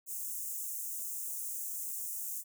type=high-pass noise; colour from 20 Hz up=white; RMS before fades=-39 dBFS; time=0.06-2.44 s; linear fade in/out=50 ms; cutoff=6500 Hz; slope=48 dB/octave; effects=none